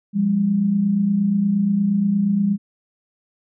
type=tone pair together; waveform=sine; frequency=173.9 / 202.4 Hz; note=F3 / G#3; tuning=-7 / -44 cents; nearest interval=minor third; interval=263 cents; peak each=-24 / -16 dBFS; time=0.13-2.58 s; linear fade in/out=50 ms; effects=none